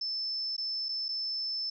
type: tone with dropouts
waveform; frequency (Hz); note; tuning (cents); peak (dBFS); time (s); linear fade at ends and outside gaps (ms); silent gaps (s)
sine; 5274; E8; 0; -31; 0.01-1.7; 5; 0.566-0.579 / 0.886-0.889 / 1.084-1.088
effects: none